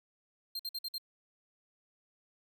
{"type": "tone bursts", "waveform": "45% pulse", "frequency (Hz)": 4186, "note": "C8", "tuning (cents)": 0, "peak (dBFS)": -35, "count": 5, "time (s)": [0.55, 0.982], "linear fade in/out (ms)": 5, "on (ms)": 44, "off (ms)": 53, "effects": []}